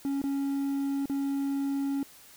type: tone with dropouts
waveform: triangle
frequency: 277.2 Hz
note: C#4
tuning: in tune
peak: -25 dBFS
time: 0.05-2.03 s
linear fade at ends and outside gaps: 1 ms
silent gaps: 0.217-0.239 / 1.057-1.097 s
effects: white hiss -53 dBFS RMS until 2.36 s